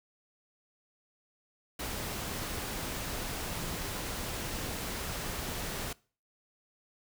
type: tone in noise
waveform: sine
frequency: 169.3 Hz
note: E3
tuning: 46 cents sharp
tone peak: -44 dBFS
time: 3.51-3.76 s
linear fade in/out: 5 ms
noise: pink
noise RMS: -37 dBFS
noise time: 1.79-5.93 s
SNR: -10 dB
effects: noise-tail reverb RT60 0.4 s tail -23 dB re dry